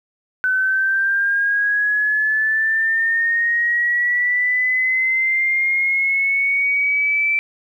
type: linear sweep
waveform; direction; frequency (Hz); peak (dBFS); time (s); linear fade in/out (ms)
sine; up; 1507 to 2333; -15; 0.44-7.39; 0
effects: 9-bit